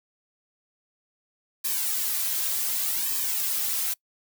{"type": "noise with flanger", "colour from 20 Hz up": "blue", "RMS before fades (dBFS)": -27, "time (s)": [1.64, 3.94], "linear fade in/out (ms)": 10, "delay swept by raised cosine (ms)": [1.4, 3.5], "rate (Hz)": 0.67, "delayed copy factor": -1, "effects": ["noise-tail reverb RT60 0.1 s tail -24 dB re dry"]}